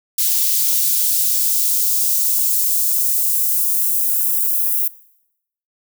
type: noise with high-pass filter sweep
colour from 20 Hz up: blue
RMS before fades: -17 dBFS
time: 0.18-4.88 s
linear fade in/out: 5 ms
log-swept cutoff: 3400 to 12000 Hz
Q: 0.78
effects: noise-tail reverb RT60 0.8 s tail -20 dB re dry